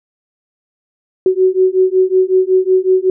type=beating tone pair; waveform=sine; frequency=371.1 / 376.5 Hz; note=F#4 / F#4; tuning=+5 / +30 cents; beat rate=5.4 Hz; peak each=-12 dBFS; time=1.26-3.1 s; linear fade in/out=2 ms; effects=none